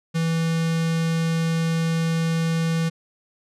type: tone with notch filter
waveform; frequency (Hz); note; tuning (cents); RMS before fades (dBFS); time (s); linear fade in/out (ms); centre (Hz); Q
square; 164.1; E3; -8; -22; 0.14-2.9; 20; 710; 1.2
effects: low-pass 9000 Hz 12 dB/octave